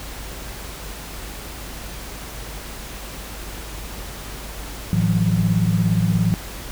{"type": "tone cluster", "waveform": "sine", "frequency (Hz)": [109.9, 163.7, 180.8], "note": ["A2", "E3", "F#3"], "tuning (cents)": [-2, -12, -40], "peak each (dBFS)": -20, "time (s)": [4.93, 6.34], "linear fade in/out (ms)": 0, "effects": ["added 50 Hz sine -35 dBFS peak until 6.71 s", "pink hiss -35 dBFS RMS until 6.71 s"]}